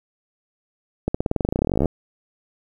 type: accelerating click train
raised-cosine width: 2 ms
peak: -7 dBFS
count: 26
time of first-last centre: 1.08-1.857 s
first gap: 65 ms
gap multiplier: 0.93
effects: 8-bit